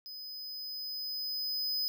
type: tone with level ramp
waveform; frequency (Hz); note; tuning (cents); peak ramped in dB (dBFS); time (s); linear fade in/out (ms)
square; 5020; D#8; +15; -43 to -30; 0.06-1.88; 0
effects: none